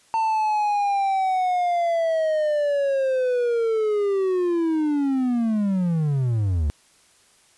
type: linear sweep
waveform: triangle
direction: down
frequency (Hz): 900 to 69.3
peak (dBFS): -17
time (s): 0.14-6.7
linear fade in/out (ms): 0
effects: white hiss -57 dBFS RMS until 7.57 s + resampled to 24000 Hz